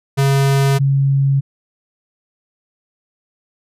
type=tone pair in turn; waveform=square / sine; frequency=137.6 / 137.6 Hz; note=C#3 / C#3; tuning=-12 / -12 cents; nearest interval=unison; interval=0 cents; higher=neither; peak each=-12 / -11 dBFS; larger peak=second; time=0.17-0.79 / 0.79-1.41 s; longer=neither; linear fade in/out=20 ms; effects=resampled to 32000 Hz